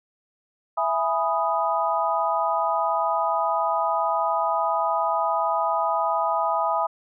sine chord, E major seventh, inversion none, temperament equal with one note detuned, 663.5 / 830.6 / 987.8 / 1244.5 Hz, E5 / G#5 / B5 / D#6, +11 / 0 / 0 / 0 cents, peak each -26 dBFS, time 0.77-6.87 s, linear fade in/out 10 ms, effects none

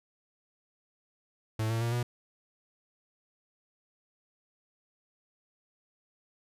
45% pulse tone with pitch steps, 110 / 113.55 / 117.22 / 121 Hz, A2 / A#2 / A#2 / B2, 0 / -45 / +10 / -35 cents, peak -28 dBFS, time 1.59-2.03 s, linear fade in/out 5 ms, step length 110 ms, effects resampled to 32000 Hz

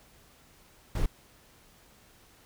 brown noise, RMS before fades -26 dBFS, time 0.95-1.06 s, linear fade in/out 5 ms, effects pink hiss -59 dBFS RMS until 2.45 s

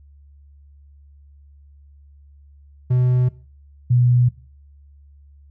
triangle / sine tone pair in turn, 125.4 / 122.89 Hz, B2 / B2, +27 / -8 cents, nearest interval unison, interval 35 cents, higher first, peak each -12 dBFS, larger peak neither, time 2.9-3.29 / 3.9-4.29 s, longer neither, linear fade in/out 10 ms, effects noise-tail reverb RT60 0.4 s tail -19 dB re dry + added 71 Hz sine -45 dBFS peak until 5.5 s

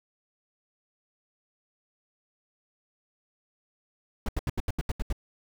brown noise bursts, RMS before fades -27 dBFS, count 9, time 4.26-5.127 s, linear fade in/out 2 ms, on 27 ms, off 78 ms, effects none

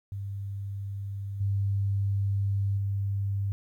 sine tone with level steps, 99.3 Hz, G2, 23 cents sharp, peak -32 / -24 / -26 dBFS, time 0.12-3.52 s, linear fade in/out 0 ms, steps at 1.4 / 2.77 s, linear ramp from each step 10 ms, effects 11-bit

